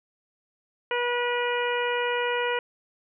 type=harmonic tone; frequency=484.9 Hz; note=B4; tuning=32 cents flat; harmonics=1 / 2 / 3 / 4 / 5 / 6; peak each=-27 / -30 / -32 / -33 / -34 / -35 dBFS; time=0.91-2.59 s; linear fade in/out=2 ms; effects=none